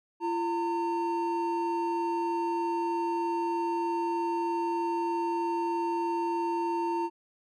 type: tone pair together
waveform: triangle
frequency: 341.2 / 911.6 Hz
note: F4 / A#5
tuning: -40 / -39 cents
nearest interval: octave + perfect fourth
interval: 1701 cents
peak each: -28 dBFS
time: 0.2-7.1 s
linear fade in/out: 50 ms
effects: none